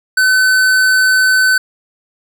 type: tone with hard clipping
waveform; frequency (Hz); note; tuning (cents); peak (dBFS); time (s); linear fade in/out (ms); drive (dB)
triangle; 1517; F#6; +43; -10; 0.17-1.58; 5; 18
effects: none